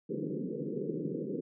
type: band-pass noise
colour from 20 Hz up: white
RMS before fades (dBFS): -36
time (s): 0.09-1.41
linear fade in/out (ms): 10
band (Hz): 140 to 490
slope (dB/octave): 96
effects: none